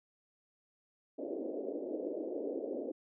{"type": "band-pass noise", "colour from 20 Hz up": "pink", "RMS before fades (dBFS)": -39, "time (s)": [1.18, 2.92], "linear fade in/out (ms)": 10, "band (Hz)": [270, 580], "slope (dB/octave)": 48, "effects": []}